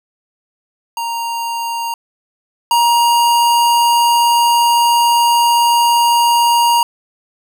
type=tone pair in turn; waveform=square; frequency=932.3 / 943.7 Hz; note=A#5 / A#5; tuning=0 / +21 cents; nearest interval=unison; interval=21 cents; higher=second; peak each=-19 / -10 dBFS; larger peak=second; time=0.97-1.94 / 2.71-6.83 s; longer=second; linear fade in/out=2 ms; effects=none